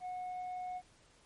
sine tone with tanh clipping, 730 Hz, F#5, 24 cents flat, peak -39 dBFS, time 0-0.82 s, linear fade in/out 50 ms, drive 2 dB, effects pink hiss -65 dBFS RMS until 1.25 s + MP3 48 kbps

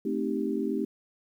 sine chord, A half-diminished seventh, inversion none, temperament equal, 220 / 261.6 / 311.1 / 392 Hz, A3 / C4 / Eb4 / G4, 0 / 0 / 0 / 0 cents, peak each -32 dBFS, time 0.05-0.85 s, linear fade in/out 5 ms, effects 10-bit

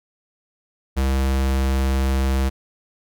square tone, 66.6 Hz, C2, 31 cents sharp, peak -18 dBFS, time 0.96-2.5 s, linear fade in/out 20 ms, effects none

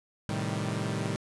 sawtooth chord, A half-diminished seventh, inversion none, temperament equal, 110 / 130.81 / 155.56 / 196 Hz, A2 / C3 / Eb3 / G3, 0 / 0 / 0 / 0 cents, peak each -30 / -33 / -31 / -31 dBFS, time 0.29-1.16 s, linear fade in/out 0 ms, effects resampled to 24000 Hz

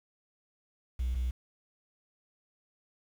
triangle tone pair in turn, 62 / 62 Hz, B1 / B1, +7 / +7 cents, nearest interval unison, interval 0 cents, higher neither, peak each -25 dBFS, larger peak neither, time 0.99-1.15 / 1.15-1.31 s, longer neither, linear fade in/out 10 ms, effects tanh soft clip ceiling -25 dBFS + 9-bit

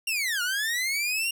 sawtooth linear two-way sweep, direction down then up, 2810 to 1400 to 2810 Hz, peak -22 dBFS, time 0.07-1.31 s, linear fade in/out 5 ms, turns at 0.42 s, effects none

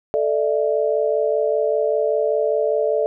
sine chord, A suspended fourth, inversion none, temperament equal with one note detuned, 440 / 594.2 / 659.3 Hz, A4 / D5 / E5, 0 / +20 / 0 cents, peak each -20 / -20 / -24 dBFS, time 0.14-3.06 s, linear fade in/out 0 ms, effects none

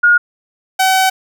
sine / sawtooth tone pair in turn, 1432 / 758.6 Hz, F6 / F#5, +43 / +43 cents, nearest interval major seventh, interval 1100 cents, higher first, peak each -6 dBFS, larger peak neither, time 0.03-0.18 / 0.79-1.1 s, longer second, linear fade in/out 10 ms, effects none

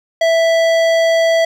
triangle tone with hard clipping, 659.3 Hz, E5, in tune, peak -12 dBFS, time 0.21-1.45 s, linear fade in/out 5 ms, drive 18 dB, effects none

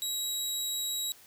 20% pulse tone, 3858 Hz, B7, 41 cents flat, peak -25 dBFS, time 0.02-1.12 s, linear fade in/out 0 ms, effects white hiss -56 dBFS RMS until 1.26 s

